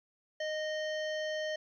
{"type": "harmonic tone with a mistuned harmonic", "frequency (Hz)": 618, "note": "D#5", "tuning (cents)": -12, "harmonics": [1, 3, 5, 7, 9, 10], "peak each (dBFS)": [-34, -40, -44, -52, -54, -54], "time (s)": [0.4, 1.56], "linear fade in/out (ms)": 5, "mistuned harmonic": 9, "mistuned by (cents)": -40, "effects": ["12-bit"]}